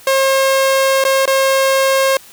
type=tone with dropouts; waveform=sawtooth; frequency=537 Hz; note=C5; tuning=45 cents sharp; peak=-7 dBFS; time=0.07-2.17 s; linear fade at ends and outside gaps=2 ms; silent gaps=1.04-1.05 / 1.256-1.276 s; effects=white hiss -41 dBFS RMS until 2.32 s